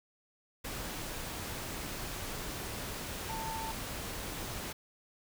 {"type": "tone in noise", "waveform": "sine", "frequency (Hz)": 893, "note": "A5", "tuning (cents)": 25, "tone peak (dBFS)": -38, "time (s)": [3.29, 3.72], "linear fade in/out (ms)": 10, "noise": "pink", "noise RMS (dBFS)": -40, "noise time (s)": [0.64, 4.73], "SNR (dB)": -1, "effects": []}